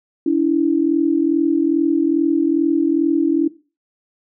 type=tone pair together; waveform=sine; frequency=287.2 / 329.6 Hz; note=D4 / E4; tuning=-39 / 0 cents; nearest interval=major second; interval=239 cents; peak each=-16 dBFS; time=0.26-3.48 s; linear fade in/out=5 ms; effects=noise-tail reverb RT60 0.3 s tail -17 dB re dry